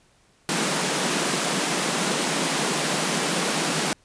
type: high-pass noise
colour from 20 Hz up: pink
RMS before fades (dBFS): -24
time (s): 0.49-3.93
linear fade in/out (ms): 0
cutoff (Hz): 150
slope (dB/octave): 96
effects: pink hiss -60 dBFS RMS until 4.04 s + resampled to 22050 Hz